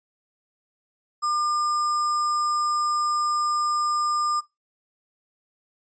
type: tone with sample-and-hold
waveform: sine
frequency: 1200 Hz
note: D6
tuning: 37 cents sharp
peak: -21 dBFS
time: 1.22-4.41 s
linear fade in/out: 20 ms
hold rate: 6300 Hz
effects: noise-tail reverb RT60 0.2 s tail -20 dB re dry + resampled to 16000 Hz